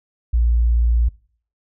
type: tone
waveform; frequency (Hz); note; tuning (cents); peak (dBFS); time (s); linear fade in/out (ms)
sine; 58.27; A#1; 0; -13; 0.33-1.09; 10
effects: noise-tail reverb RT60 0.5 s tail -22 dB re dry